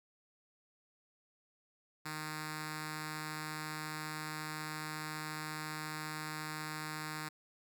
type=tone with notch filter; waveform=5% pulse; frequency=154.5 Hz; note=D#3; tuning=12 cents flat; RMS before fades=-42 dBFS; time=2.05-7.29 s; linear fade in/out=10 ms; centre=560 Hz; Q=0.87; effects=none